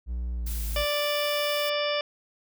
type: tone with pitch glide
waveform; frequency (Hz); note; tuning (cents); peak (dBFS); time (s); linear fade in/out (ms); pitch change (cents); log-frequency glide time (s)
triangle; 60 to 54.7; B1 to A1; -49 to -9; -26; 0.06-0.86; 50; -160; 0.34-0.63
type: noise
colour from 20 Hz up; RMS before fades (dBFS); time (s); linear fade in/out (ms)
blue; -38; 0.46-1.7; 10
type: harmonic tone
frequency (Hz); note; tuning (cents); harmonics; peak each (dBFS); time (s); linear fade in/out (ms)
587.3; D5; 0; 1 / 2 / 3 / 4 / 5 / 6 / 8 / 9; -27 / -34 / -37 / -34 / -34 / -35 / -40 / -38; 0.76-2.01; 2
effects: none